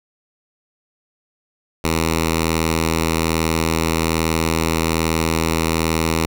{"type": "tone with notch filter", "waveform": "5% pulse", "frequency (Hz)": 81.2, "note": "E2", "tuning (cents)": -26, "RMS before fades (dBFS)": -19, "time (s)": [1.84, 6.26], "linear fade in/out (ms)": 5, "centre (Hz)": 670, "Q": 1.3, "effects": []}